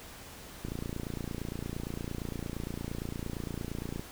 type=click train; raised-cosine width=3 ms; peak=-23 dBFS; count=97; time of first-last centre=0.65-3.995 s; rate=28.7 Hz; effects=pink hiss -48 dBFS RMS until 4.11 s